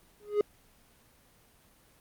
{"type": "tone with exponential growth", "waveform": "triangle", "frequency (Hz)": 415.3, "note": "G#4", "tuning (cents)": 0, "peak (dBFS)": -17, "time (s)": [0.2, 0.41], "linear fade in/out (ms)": 2, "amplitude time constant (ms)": 44, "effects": ["pink hiss -62 dBFS RMS until 2 s", "Opus 24 kbps"]}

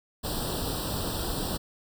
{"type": "noise with comb filter", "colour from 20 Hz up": "pink", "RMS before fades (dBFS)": -31, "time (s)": [0.23, 1.58], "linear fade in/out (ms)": 20, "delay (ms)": 0.23, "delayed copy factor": 1, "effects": []}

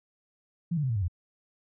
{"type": "tone with pitch steps", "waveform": "sine", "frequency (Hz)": [170, 148.85, 130.33, 114.12, 99.92, 87.49], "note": ["F3", "D3", "C3", "A#2", "G2", "F2"], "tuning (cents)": [-46, 24, -6, -36, 34, 4], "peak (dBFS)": -25, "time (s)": [0.71, 1.082], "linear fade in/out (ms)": 10, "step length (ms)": 62, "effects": []}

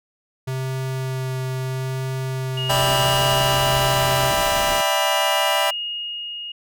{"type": "tone with vibrato", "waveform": "square", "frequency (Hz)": 130.81, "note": "C3", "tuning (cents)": 0, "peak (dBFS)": -24, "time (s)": [0.47, 4.31], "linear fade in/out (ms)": 10, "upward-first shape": "sine", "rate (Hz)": 0.76, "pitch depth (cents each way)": 9}
{"type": "tone with tremolo", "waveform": "sine", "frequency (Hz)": 2861, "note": "F7", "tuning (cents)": 41, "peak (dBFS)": -23, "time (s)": [2.57, 6.52], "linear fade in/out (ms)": 5, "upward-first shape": "sine", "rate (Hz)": 0.44, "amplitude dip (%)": 50}
{"type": "chord", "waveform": "sawtooth", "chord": "E minor seventh", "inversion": "third", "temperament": "just", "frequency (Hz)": [593.3, 659.3, 791.1, 988.9], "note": ["D5", "E5", "G5", "B5"], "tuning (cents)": [18, 0, 16, 2], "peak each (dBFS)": -20, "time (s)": [2.69, 5.71], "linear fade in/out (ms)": 10}
{"type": "noise", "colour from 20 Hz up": "pink", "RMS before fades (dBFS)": -29, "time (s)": [2.7, 4.81], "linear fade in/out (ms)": 0}
{"effects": []}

